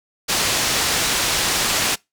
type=low-pass noise; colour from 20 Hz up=white; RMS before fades=-20 dBFS; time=0.28-1.96 s; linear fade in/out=20 ms; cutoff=6900 Hz; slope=12 dB/octave; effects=noise-tail reverb RT60 0.2 s tail -24 dB re dry